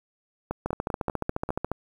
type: two click trains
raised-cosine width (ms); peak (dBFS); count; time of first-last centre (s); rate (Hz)
1; -13 / -14; 16 / 6; 0.66-1.716 / 0.51-1.49; 14.2 / 5.1
effects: 8-bit